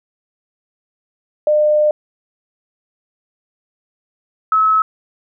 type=tone pair in turn; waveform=sine; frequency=603 / 1292.6 Hz; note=D5 / E6; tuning=+46 / -34 cents; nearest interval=octave + minor second; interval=1320 cents; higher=second; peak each=-10 dBFS; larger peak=neither; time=1.47-1.91 / 4.52-4.82 s; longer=first; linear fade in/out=2 ms; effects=none